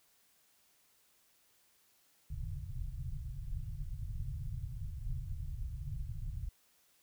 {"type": "low-pass noise", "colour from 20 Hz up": "pink", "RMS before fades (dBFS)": -40, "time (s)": [2.3, 6.49], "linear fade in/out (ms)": 5, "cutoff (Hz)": 150, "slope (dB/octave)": 96, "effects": ["white hiss -70 dBFS RMS until 7.02 s"]}